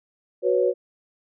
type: chord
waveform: sine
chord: F# suspended fourth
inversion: none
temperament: just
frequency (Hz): 370 / 493.3 / 555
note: F#4 / B4 / C#5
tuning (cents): 0 / -2 / +2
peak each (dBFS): -22 / -21 / -23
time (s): 0.42-0.74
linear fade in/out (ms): 50
effects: none